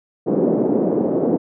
white band-pass noise, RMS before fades -18 dBFS, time 0.26-1.38 s, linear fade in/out 20 ms, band 200 to 460 Hz, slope 24 dB/octave, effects none

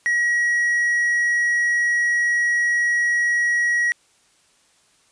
triangle tone, 1909 Hz, A#6, 41 cents sharp, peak -15 dBFS, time 0.06-3.92 s, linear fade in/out 0 ms, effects white hiss -59 dBFS RMS until 5.11 s + resampled to 22050 Hz

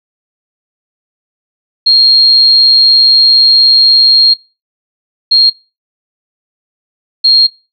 sine tone bursts at uneven times, 4239 Hz, C8, 22 cents sharp, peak -3 dBFS, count 3, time 1.86-4.34 / 5.31-5.5 / 7.24-7.47 s, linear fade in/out 10 ms, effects noise-tail reverb RT60 0.3 s tail -23 dB re dry

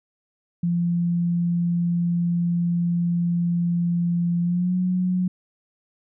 sine tone with pitch glide, 172.5 to 182.23 Hz, F3 to F#3, -21 to -26 cents, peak -19 dBFS, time 0.63-5.28 s, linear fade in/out 5 ms, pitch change +95 cents, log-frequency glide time 4.42-4.75 s, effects none

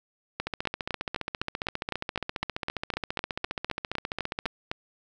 two click trains, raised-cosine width 0.3 ms, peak -13 / -14 dBFS, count 18 / 60, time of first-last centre 0.4-4.715 / 0.47-4.456 s, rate 3.94 / 14.8 Hz, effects none

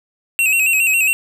square tone with vibrato, 2637 Hz, E7, in tune, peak -13 dBFS, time 0.39-1.13 s, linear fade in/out 0 ms, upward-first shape square, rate 7.3 Hz, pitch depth 60 cents each way, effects none

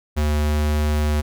square tone, 75.1 Hz, D2, 39 cents sharp, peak -18 dBFS, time 0.16-1.22 s, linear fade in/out 20 ms, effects none

